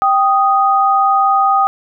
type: tone pair together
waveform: sine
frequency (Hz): 784 / 1243.4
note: G5 / D#6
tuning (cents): 0 / -2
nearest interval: minor sixth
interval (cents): 798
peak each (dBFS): -12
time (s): 0.02-1.67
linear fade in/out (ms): 0
effects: none